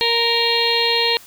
harmonic tone, 466.2 Hz, A#4, in tune, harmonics 1 / 2 / 4 / 5 / 6 / 7 / 8 / 9, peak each -22 / -24 / -26 / -26 / -24 / -26 / -24 / -20 dBFS, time 0.01-1.17 s, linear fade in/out 0 ms, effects white hiss -44 dBFS RMS until 1.26 s

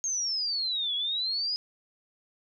sine exponential two-way sweep, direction down then up, 6530 to 3322 to 5040 Hz, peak -27 dBFS, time 0.04-1.56 s, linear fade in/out 0 ms, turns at 0.95 s, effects none

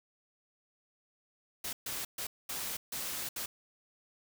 white noise bursts at uneven times, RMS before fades -38 dBFS, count 6, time 1.64-1.73 / 1.86-2.05 / 2.18-2.27 / 2.49-2.77 / 2.92-3.29 / 3.36-3.46 s, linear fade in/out 5 ms, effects none

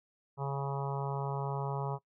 harmonic tone, 138.8 Hz, C#3, 3 cents sharp, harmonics 1 / 3 / 4 / 5 / 6 / 7 / 8 / 9, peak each -34 / -41 / -45 / -45 / -42 / -42 / -47 / -49 dBFS, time 0.37-1.99 s, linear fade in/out 50 ms, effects noise-tail reverb RT60 0.1 s tail -21 dB re dry

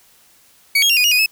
30% pulse tone with pitch steps, 2250 / 3272 / 2767 / 2469 / 2861 / 2482 / 2594 Hz, C#7 / G#7 / F7 / D#7 / F7 / D#7 / E7, +25 / -26 / -17 / -14 / +41 / -5 / -28 cents, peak -9 dBFS, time 0.75-1.261 s, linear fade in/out 5 ms, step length 73 ms, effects white hiss -52 dBFS RMS until 1.31 s

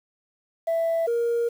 sine tone pair in turn, 662 / 469.7 Hz, E5 / A#4, +7 / +13 cents, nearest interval tritone, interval 594 cents, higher first, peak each -19 dBFS, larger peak neither, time 0.67-1.07 / 1.07-1.49 s, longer second, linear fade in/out 10 ms, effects tanh soft clip ceiling -19 dBFS + 8-bit

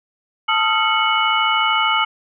sine tone cluster, 881 / 1256 / 1369 / 2198 / 2957 Hz, A5 / D#6 / F6 / C#7 / F#7, +2 / +16 / -35 / -15 / -2 cents, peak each -21 dBFS, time 0.48-2.05 s, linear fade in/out 10 ms, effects none

